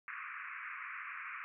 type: band-pass noise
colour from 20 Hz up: pink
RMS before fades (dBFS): -45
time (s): 0.08-1.44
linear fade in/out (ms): 0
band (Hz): 1100 to 2500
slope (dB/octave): 96
effects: none